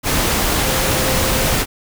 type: tone in noise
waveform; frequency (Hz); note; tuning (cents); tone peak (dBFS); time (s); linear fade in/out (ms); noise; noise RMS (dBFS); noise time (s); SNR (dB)
sine; 523.3; C5; 0; -25; 0.62-1.56; 50; pink; -17; 0.03-1.66; -11
effects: none